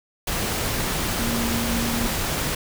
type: tone in noise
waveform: sine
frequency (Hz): 233.1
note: A#3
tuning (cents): 0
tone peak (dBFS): -25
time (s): 1.19-2.07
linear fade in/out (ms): 5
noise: pink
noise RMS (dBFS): -25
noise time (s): 0.27-2.55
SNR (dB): -3
effects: none